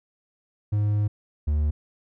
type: tone pair in turn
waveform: triangle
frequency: 104.3 / 74.64 Hz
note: G#2 / D2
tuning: +8 / +29 cents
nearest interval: tritone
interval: 579 cents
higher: first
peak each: -18 dBFS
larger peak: neither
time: 0.72-1.08 / 1.47-1.71 s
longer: first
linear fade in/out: 10 ms
effects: none